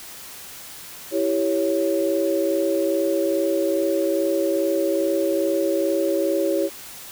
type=chord; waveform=sine; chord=C# diminished; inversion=first; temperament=equal; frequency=329.6 / 392 / 554.4 Hz; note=E4 / G4 / C#5; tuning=0 / 0 / 0 cents; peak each=-23 / -24 / -22 dBFS; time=1.11-6.7 s; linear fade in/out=50 ms; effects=white hiss -39 dBFS RMS until 7.11 s